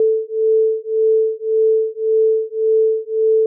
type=beating tone pair; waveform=sine; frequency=440 / 441.8 Hz; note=A4 / A4; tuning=0 / +7 cents; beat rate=1.8 Hz; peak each=-16 dBFS; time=0-3.46 s; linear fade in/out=2 ms; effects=none